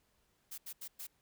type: noise bursts at uneven times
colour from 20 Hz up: blue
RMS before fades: -45 dBFS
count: 4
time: 0.51-0.58 / 0.66-0.73 / 0.81-0.88 / 0.99-1.07 s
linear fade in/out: 10 ms
effects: pink hiss -75 dBFS RMS until 1.21 s